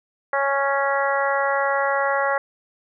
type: harmonic tone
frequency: 277.2 Hz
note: C#4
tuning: in tune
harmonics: 2 / 3 / 4 / 5 / 6 / 7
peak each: -23 / -25 / -26 / -27 / -28 / -28 dBFS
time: 0.33-2.38 s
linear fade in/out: 2 ms
effects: none